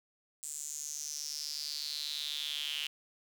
square tone with high-pass filter sweep, 74.1 Hz, D2, 16 cents sharp, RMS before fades -39 dBFS, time 0.43-2.87 s, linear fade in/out 0 ms, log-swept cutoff 7800 to 2900 Hz, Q 6.5, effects none

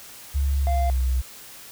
sine tone with pitch glide, 69.3 to 63.55 Hz, C#2 to C2, 0 to -50 cents, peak -19 dBFS, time 0.34-1.22 s, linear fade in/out 20 ms, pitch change -150 cents, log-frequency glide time 0.61-1.01 s
triangle tone, 694 Hz, F5, 11 cents flat, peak -23 dBFS, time 0.67-0.9 s, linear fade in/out 0 ms
effects white hiss -43 dBFS RMS until 1.71 s

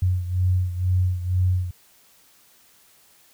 sine beating tone pair, 90.8 / 92.9 Hz, F#2 / F#2, -32 / +7 cents, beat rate 2.1 Hz, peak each -20 / -25 dBFS, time 0.02-1.71 s, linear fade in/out 5 ms, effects white hiss -56 dBFS RMS until 3.33 s

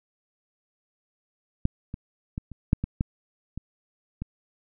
clicks, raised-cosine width 5 ms, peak -9 / -21 / -18 / -27 / -6 / -15 / -11 / -21 / -19 dBFS, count 9, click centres 1.654 / 1.941 / 2.379 / 2.517 / 2.731 / 2.84 / 3.009 / 3.576 / 4.22 s, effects none

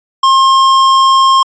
sine tone with tanh clipping, 1067 Hz, C6, 34 cents sharp, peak -7 dBFS, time 0.23-1.43 s, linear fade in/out 5 ms, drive 16 dB, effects resampled to 16000 Hz

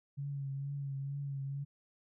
sine tone with vibrato, 139.2 Hz, C#3, 8 cents sharp, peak -36 dBFS, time 0.17-1.65 s, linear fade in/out 20 ms, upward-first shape triangle, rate 2.2 Hz, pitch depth 40 cents each way, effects none

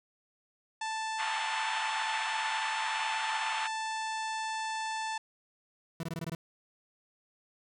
harmonic tone, 881 Hz, A5, 2 cents sharp, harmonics 1 / 2 / 3 / 4 / 5 / 6 / 7 / 8 / 9 / 10, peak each -34 / -40 / -44 / -46 / -48 / -50 / -51 / -52 / -53 / -54 dBFS, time 0.81-5.18 s, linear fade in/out 5 ms
pink band-pass noise, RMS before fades -36 dBFS, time 1.18-3.68 s, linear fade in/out 20 ms, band 780 to 3600 Hz, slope 48 dB/octave
40% pulse tone bursts, 164.81 Hz, E3, in tune, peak -33 dBFS, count 7, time 6-6.35 s, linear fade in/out 2 ms, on 32 ms, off 21 ms
effects none

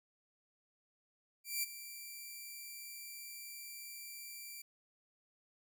5% pulse tone with ADSR envelope, 2349 Hz, D7, in tune, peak -23 dBFS, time 1.44-4.62 s, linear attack 190 ms, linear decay 19 ms, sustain -14 dB, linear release 6 ms, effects none

